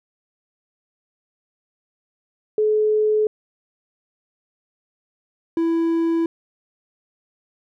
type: tone pair in turn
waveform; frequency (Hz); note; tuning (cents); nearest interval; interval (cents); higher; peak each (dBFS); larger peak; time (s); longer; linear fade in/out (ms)
sine / triangle; 428 / 331.2; A4 / E4; -48 / +8; major third; 444; first; -15; neither; 2.58-3.27 / 5.57-6.26; neither; 2
effects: none